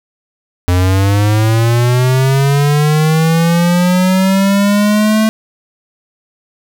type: linear sweep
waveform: square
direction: up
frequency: 87.9 to 220 Hz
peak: -9 dBFS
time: 0.68-5.29 s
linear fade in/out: 0 ms
effects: none